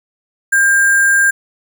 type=tone with sample-and-hold; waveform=sine; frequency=1601 Hz; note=G6; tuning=36 cents sharp; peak=-8 dBFS; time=0.52-1.31 s; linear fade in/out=10 ms; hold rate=8820 Hz; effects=none